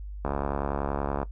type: click train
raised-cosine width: 1 ms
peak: -14 dBFS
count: 70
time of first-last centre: 0.25-1.23 s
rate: 70.4 Hz
effects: noise-tail reverb RT60 0.1 s tail -17 dB re dry + added 50 Hz sine -35 dBFS peak until 1.31 s